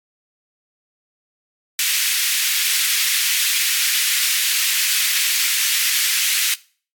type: high-pass noise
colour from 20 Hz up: pink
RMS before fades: -19 dBFS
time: 1.79-6.54 s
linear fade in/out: 2 ms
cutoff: 2000 Hz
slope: 24 dB/octave
effects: noise-tail reverb RT60 0.4 s tail -20 dB re dry + AAC 64 kbps